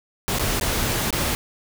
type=noise with dropouts; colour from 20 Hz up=pink; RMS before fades=-23 dBFS; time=0.28-1.35 s; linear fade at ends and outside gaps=0 ms; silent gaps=0.386-0.395 / 0.598-0.611 / 1.106-1.127 s; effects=none